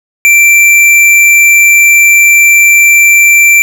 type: tone with hard clipping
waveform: triangle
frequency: 2349 Hz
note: D7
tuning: in tune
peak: -3 dBFS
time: 0.25-3.62 s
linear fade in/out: 0 ms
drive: 17 dB
effects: none